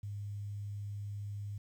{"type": "tone with quantisation", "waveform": "sine", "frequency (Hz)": 102.1, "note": "G#2", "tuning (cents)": -29, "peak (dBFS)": -38, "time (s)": [0.03, 1.58], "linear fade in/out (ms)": 5, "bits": 11, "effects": []}